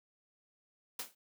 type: noise with exponential decay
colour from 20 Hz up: white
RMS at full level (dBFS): -35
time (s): 0.99-1.15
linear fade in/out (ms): 5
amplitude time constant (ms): 34
effects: high-pass 200 Hz 12 dB/octave